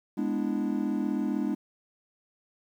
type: chord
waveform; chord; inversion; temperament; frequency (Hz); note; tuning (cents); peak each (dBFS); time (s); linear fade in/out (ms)
triangle; E dominant seventh; first; equal; 207.7 / 246.9 / 293.7 / 329.6; G#3 / B3 / D4 / E4; 0 / 0 / 0 / 0; -29 / -30 / -29 / -33; 0.17-1.55; 10
effects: 10-bit